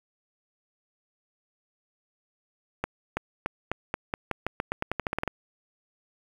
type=accelerating click train; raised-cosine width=0.5 ms; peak=-12 dBFS; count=18; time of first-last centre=2.84-5.277 s; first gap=330 ms; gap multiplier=0.88; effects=7-bit